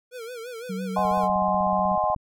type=tone with vibrato; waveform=square; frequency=474.7 Hz; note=A#4; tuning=31 cents sharp; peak=-35 dBFS; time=0.11-1.29 s; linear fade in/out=50 ms; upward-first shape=sine; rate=5.9 Hz; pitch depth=110 cents each way
type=tone; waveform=sine; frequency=188.6 Hz; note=F#3; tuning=33 cents sharp; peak=-28 dBFS; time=0.69-1.96 s; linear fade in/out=10 ms
type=chord; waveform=sine; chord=Ab dominant seventh; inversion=second; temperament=equal; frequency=622.3 / 740 / 830.6 / 1046.5 Hz; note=Eb5 / Gb5 / Ab5 / C6; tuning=0 / 0 / 0 / 0 cents; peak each=-26 dBFS; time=0.96-2.15 s; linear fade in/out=5 ms
type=click train; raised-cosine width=5 ms; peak=-30 dBFS; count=20; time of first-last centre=0.99-2.163 s; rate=16.2 Hz
effects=none